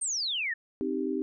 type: exponential sweep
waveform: sine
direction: down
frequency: 9010 to 1737 Hz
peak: -28 dBFS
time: 0.01-0.54 s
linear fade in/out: 10 ms
type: chord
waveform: sine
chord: C minor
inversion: none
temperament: equal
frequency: 261.6 / 311.1 / 392 Hz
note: C4 / Eb4 / G4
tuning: 0 / 0 / 0 cents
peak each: -32 dBFS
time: 0.81-1.22 s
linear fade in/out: 0 ms
effects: none